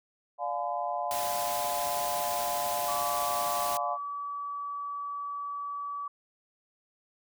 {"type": "chord", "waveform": "sine", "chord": "D diminished seventh", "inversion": "none", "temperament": "just", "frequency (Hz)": [587.3, 704.8, 845.8, 1014.9], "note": ["D5", "F5", "Ab5", "Cb6"], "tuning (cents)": [0, 16, 31, 47], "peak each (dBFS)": [-37, -32, -36, -36], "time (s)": [0.38, 3.98], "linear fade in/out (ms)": 50}
{"type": "noise", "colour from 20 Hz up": "white", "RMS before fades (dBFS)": -36, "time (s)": [1.11, 3.77], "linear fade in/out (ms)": 0}
{"type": "tone", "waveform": "sine", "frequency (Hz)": 1146, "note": "D6", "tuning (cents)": -43, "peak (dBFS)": -33, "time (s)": [2.88, 6.08], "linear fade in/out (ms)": 5}
{"effects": []}